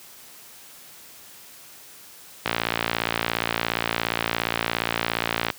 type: click train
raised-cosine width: 0.3 ms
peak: -5 dBFS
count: 175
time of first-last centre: 2.46-5.502 s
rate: 57.2 Hz
effects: white hiss -46 dBFS RMS until 5.58 s + high-pass 80 Hz 12 dB/octave